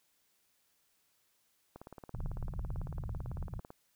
click train, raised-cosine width 1 ms, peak -33 dBFS, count 36, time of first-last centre 1.76-3.704 s, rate 18 Hz
pink low-pass noise, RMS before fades -39 dBFS, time 2.14-3.6 s, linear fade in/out 2 ms, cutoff 170 Hz, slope 48 dB/octave
effects white hiss -74 dBFS RMS until 3.95 s

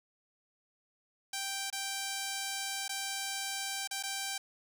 5% pulse tone with dropouts, 784 Hz, G5, in tune, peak -23 dBFS, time 1.33-4.38 s, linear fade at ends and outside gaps 5 ms, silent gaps 1.702-1.726 / 2.881-2.892 / 3.875-3.91 / 4.027-4.035 s, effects none

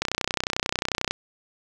click train, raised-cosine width 0.2 ms, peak -6 dBFS, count 35, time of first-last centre 0.02-1.11 s, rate 31.2 Hz, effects none

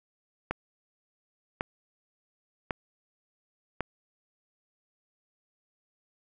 click train, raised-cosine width 0.5 ms, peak -14 dBFS, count 4, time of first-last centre 0.51-3.807 s, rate 0.91 Hz, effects none

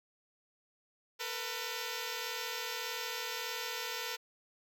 5% pulse tone pair together, 452.2 / 493.9 Hz, A4 / B4, +47 / 0 cents, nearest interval major second, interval 153 cents, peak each -28 dBFS, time 1.19-4.17 s, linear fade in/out 20 ms, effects none

